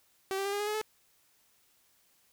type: tone with pitch steps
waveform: sawtooth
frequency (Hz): 385 / 392.4 / 400 / 407.7 / 415.5 / 423.5 / 431.6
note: G4 / G4 / G4 / G#4 / G#4 / G#4 / A4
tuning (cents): -31 / +2 / +35 / -32 / +1 / +34 / -33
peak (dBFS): -27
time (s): 0.31-0.814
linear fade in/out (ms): 0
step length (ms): 72
effects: white hiss -68 dBFS RMS until 2.32 s